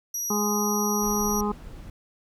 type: tone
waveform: 35% pulse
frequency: 5790 Hz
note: F#8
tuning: 38 cents flat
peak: -25 dBFS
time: 0.14-1.41 s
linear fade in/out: 5 ms
type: harmonic tone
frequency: 207.7 Hz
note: G#3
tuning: in tune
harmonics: 1 / 2 / 4 / 5 / 6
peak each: -26 / -29 / -32 / -33 / -34 dBFS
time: 0.3-1.52 s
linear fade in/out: 5 ms
type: noise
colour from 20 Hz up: brown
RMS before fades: -39 dBFS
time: 1.02-1.9 s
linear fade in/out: 2 ms
effects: none